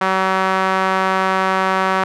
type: tone with band-pass filter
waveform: sawtooth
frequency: 189.4 Hz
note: F#3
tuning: 41 cents sharp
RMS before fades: -17 dBFS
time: 0.01-2.04 s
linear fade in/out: 5 ms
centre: 1200 Hz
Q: 1.5
effects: none